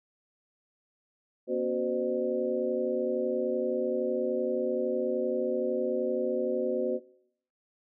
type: tone cluster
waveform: sine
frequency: 240.9 / 271.5 / 371.6 / 514 / 607 Hz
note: B3 / C#4 / F#4 / C5 / D#5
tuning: -43 / -36 / +7 / -31 / -43 cents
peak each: -35 / -39 / -30 / -30 / -37 dBFS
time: 1.47-7 s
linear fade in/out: 50 ms
effects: noise-tail reverb RT60 0.7 s tail -21 dB re dry